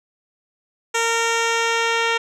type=tone with low-pass filter sweep; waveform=10% pulse; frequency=460 Hz; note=A#4; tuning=23 cents flat; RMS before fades=-20 dBFS; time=0.94-2.18 s; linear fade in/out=10 ms; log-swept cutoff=7600 to 4300 Hz; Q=1.6; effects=none